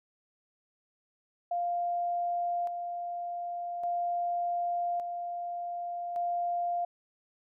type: tone with tremolo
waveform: sine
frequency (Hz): 698.5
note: F5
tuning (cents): 0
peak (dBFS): -28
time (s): 1.51-6.85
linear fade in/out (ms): 5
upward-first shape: square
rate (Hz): 0.43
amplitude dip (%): 45
effects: none